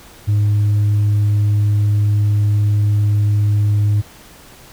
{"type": "tone with tanh clipping", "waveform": "sine", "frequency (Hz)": 103.83, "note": "G#2", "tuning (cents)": 0, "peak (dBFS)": -12, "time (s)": [0.27, 4.02], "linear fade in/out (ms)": 20, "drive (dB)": 1, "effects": ["pink hiss -42 dBFS RMS until 4.72 s"]}